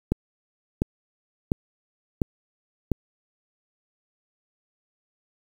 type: click train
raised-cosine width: 3 ms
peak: -8 dBFS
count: 5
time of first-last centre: 0.12-2.917 s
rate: 1.43 Hz
effects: 7-bit